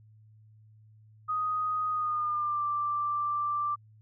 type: tone with pitch glide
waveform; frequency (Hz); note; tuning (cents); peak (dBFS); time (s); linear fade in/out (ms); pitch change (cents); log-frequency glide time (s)
sine; 1247 to 1177; D#6 to D6; +3 to +3; -27; 1.28-3.76; 20; -100; 1.9-2.64
effects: added 108 Hz sine -54 dBFS peak until 4.01 s